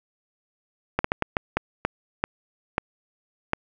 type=slowing click train; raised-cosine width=0.5 ms; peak=-6 dBFS; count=10; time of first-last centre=0.99-3.534 s; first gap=54 ms; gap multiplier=1.39; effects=none